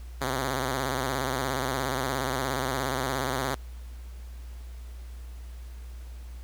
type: tone with vibrato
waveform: 5% pulse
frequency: 131.6 Hz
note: C3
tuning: 10 cents sharp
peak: -16 dBFS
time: 0.21-3.55 s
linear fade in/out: 2 ms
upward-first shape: square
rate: 17 Hz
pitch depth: 76 cents each way
effects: added 60 Hz sine -38 dBFS peak until 6.43 s + pink hiss -56 dBFS RMS until 6.43 s